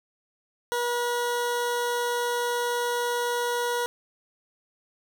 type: tone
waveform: 20% pulse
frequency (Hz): 481.8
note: B4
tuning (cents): -43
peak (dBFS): -20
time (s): 0.72-3.86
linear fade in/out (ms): 0
effects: none